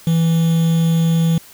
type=tone with quantisation; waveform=triangle; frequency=164.81 Hz; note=E3; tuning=in tune; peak=-10 dBFS; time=0.07-1.38 s; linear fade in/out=2 ms; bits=5; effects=white hiss -43 dBFS RMS until 1.53 s